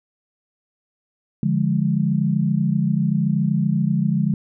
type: chord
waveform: sine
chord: D diminished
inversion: none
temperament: equal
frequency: 146.83 / 174.61 / 207.7 Hz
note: D3 / F3 / Ab3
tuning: 0 / 0 / 0 cents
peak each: -21 dBFS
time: 1.43-4.34 s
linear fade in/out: 2 ms
effects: none